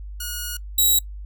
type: tone pair in turn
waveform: 5% pulse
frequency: 1447 / 3863 Hz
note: F#6 / B7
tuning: -39 / -39 cents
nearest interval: octave + perfect fourth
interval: 1700 cents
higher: second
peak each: -17 / -7 dBFS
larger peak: second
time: 0.2-0.57 / 0.78-0.99 s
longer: first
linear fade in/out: 5 ms
effects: noise-tail reverb RT60 0.1 s tail -23 dB re dry + added 50 Hz sine -32 dBFS peak until 1.25 s